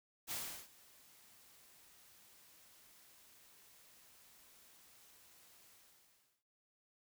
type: noise with ADSR envelope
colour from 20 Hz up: white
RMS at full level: -41 dBFS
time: 0.27-6.44 s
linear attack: 43 ms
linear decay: 360 ms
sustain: -23 dB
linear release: 750 ms
effects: noise-tail reverb RT60 0.2 s tail -19 dB re dry